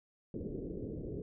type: low-pass noise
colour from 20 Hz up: white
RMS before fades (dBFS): -41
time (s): 0.34-1.22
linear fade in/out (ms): 2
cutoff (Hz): 470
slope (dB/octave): 48
effects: none